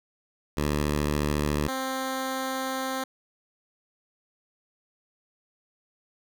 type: tone pair in turn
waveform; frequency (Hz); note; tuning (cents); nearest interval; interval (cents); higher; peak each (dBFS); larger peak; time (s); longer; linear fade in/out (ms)
10% pulse; 74 / 263.2; D2 / C4; +14 / +10; octave + minor seventh; 2196; second; -16 / -20; first; 0.57-1.68 / 1.68-3.04; second; 5
effects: none